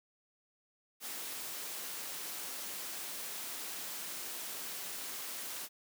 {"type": "noise", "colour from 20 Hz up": "white", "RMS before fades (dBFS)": -42, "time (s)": [1, 5.69], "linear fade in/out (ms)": 50, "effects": ["high-pass 200 Hz 12 dB/octave"]}